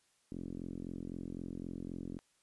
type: tone with low-pass filter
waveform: 5% pulse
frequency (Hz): 43.87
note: F1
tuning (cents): +9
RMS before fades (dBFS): -43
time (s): 0.32-2.19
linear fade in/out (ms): 0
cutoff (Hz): 270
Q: 2.2
effects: white hiss -73 dBFS RMS until 2.42 s + resampled to 24000 Hz